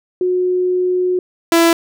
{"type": "tone pair in turn", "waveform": ["sine", "sawtooth"], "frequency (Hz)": [363.9, 334.4], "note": ["F#4", "E4"], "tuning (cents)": [-29, 25], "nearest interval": "minor second", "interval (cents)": 146, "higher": "first", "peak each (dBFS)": [-13, -5], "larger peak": "second", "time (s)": [[0.21, 1.19], [1.52, 1.73]], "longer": "first", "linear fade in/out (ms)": 2, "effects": []}